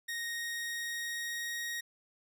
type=tone with pitch glide; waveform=sawtooth; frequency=1864.7 to 1879.8 Hz; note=A#6 to A#6; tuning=0 to +14 cents; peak=-32 dBFS; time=0.08-1.81 s; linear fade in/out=10 ms; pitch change=+14 cents; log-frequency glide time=0.24-1.61 s; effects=none